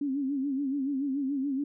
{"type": "tone with vibrato", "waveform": "sine", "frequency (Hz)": 275.2, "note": "C#4", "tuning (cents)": -12, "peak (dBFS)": -27, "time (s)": [0.01, 1.64], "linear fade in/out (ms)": 5, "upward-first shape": "sine", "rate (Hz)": 7, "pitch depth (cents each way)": 93, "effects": []}